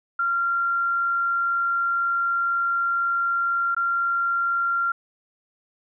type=tone with dropouts; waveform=sine; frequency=1381 Hz; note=F6; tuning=20 cents flat; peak=-20 dBFS; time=0.19-4.92 s; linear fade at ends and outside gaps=5 ms; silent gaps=3.748-3.765 s; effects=none